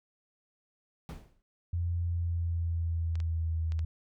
brown noise with exponential decay, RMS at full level -36 dBFS, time 1.09-1.42 s, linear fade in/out 0 ms, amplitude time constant 71 ms
sine tone with pitch glide, 86.1 to 80.8 Hz, F2 to E2, -24 to -34 cents, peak -28 dBFS, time 1.73-3.85 s, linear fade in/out 5 ms, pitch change -110 cents, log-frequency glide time 2.02-3.71 s
clicks, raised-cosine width 0.2 ms, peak -30 dBFS, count 4, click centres 3.155 / 3.202 / 3.721 / 3.792 s
effects none

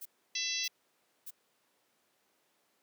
violet noise bursts, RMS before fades -44 dBFS, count 3, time 0.01-1.308 s, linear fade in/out 10 ms, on 46 ms, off 580 ms
harmonic tone, 669 Hz, E5, 25 cents sharp, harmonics 3 / 4 / 5 / 6 / 7 / 8 / 9, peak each -44 / -39 / -41 / -39 / -41 / -41 / -38 dBFS, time 0.35-0.68 s, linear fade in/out 5 ms
effects pink hiss -73 dBFS RMS until 2.82 s + high-pass 300 Hz 12 dB/octave

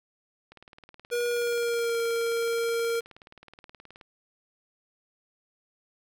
click train, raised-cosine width 0.3 ms, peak -32 dBFS, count 67, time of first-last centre 0.52-4.012 s, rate 18.9 Hz
square tone with pitch glide, 479.4 to 463.6 Hz, A#4 to A#4, +48 to -10 cents, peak -26 dBFS, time 1.11-3.01 s, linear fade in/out 20 ms, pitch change -58 cents, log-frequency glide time 1.28-1.99 s
effects none

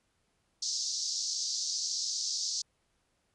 pink band-pass noise, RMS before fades -34 dBFS, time 0.62-2.62 s, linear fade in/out 5 ms, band 4500 to 6500 Hz, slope 48 dB/octave, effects pink hiss -75 dBFS RMS until 3.34 s + resampled to 24000 Hz

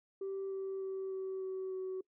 sine tone with pitch steps, 388.6 / 385.9 / 383.3 / 380.6 / 378 / 375.4 Hz, G4 / G4 / G4 / F#4 / F#4 / F#4, -15 / -27 / -39 / +49 / +37 / +25 cents, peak -35 dBFS, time 0.21-2.01 s, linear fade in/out 5 ms, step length 300 ms, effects noise-tail reverb RT60 0.1 s tail -23 dB re dry + tanh soft clip ceiling -34 dBFS

